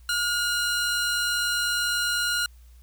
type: tone pair together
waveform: 35% pulse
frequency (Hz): 1430 / 4086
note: F6 / C8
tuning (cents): +41 / -42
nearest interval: octave + tritone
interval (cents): 1817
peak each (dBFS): -23 / -27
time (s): 0.09-2.46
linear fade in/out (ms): 2
effects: added 60 Hz sine -47 dBFS peak until 2.82 s + white hiss -63 dBFS RMS until 2.82 s